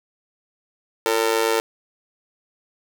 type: tone with amplitude modulation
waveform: sawtooth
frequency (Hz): 452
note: A4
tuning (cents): +47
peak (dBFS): -10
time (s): 1.06-1.6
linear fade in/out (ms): 0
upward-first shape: sine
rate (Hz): 108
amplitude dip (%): 95
effects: none